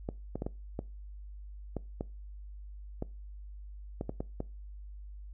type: clicks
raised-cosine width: 2 ms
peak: -21 dBFS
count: 12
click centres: 0.089 / 0.356 / 0.421 / 0.465 / 0.791 / 1.767 / 2.009 / 3.024 / 4.011 / 4.094 / 4.205 / 4.404 s
effects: noise-tail reverb RT60 0.3 s tail -22 dB re dry + added 50 Hz sine -43 dBFS peak until 5.33 s